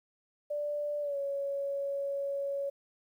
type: tone with pitch glide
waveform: sine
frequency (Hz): 587.3 to 558.5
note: D5 to C#5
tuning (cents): 0 to +13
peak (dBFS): -31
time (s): 0.5-2.7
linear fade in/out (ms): 10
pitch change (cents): -87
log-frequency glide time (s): 1.01-1.17
effects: 11-bit